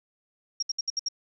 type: tone bursts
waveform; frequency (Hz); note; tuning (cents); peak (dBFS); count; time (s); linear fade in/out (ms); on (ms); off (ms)
sine; 5588; F8; 0; -25; 6; 0.6-1.086; 5; 26; 66
effects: none